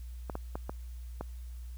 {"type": "clicks", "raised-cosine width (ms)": 1, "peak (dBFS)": -22, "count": 5, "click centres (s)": [0.298, 0.354, 0.555, 0.695, 1.21], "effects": ["added 60 Hz sine -40 dBFS peak until 1.77 s", "white hiss -63 dBFS RMS until 1.77 s"]}